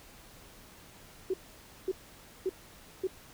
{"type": "tone bursts", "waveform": "sine", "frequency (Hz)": 376.3, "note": "F#4", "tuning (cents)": 29, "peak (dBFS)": -27, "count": 4, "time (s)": [1.3, 3.072], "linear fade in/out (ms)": 5, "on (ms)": 38, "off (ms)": 540, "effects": ["pink hiss -54 dBFS RMS until 3.33 s"]}